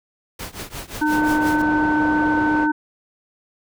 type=noise with tremolo; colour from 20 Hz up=pink; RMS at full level=-29 dBFS; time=0.39-1.62 s; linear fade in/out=5 ms; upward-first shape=triangle; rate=5.7 Hz; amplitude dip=95%
type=harmonic tone; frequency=303.5 Hz; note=D#4; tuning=43 cents flat; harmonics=1 / 3 / 5; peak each=-18 / -22 / -23 dBFS; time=1.01-2.72 s; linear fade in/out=10 ms
type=low-pass noise; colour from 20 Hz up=white; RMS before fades=-29 dBFS; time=1.1-2.68 s; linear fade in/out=50 ms; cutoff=830 Hz; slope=12 dB/octave
effects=none